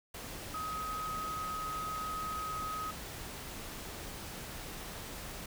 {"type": "tone in noise", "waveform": "sine", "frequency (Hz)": 1264, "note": "D#6", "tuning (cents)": 27, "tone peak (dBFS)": -36, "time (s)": [0.54, 2.91], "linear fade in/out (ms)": 5, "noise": "pink", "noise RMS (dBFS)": -44, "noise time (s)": [0.14, 5.46], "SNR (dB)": 5, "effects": []}